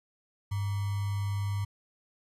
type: tone with sample-and-hold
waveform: sine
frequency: 100.1 Hz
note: G2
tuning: 37 cents sharp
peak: -28 dBFS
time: 0.51-1.65 s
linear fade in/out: 10 ms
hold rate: 1050 Hz
effects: resampled to 32000 Hz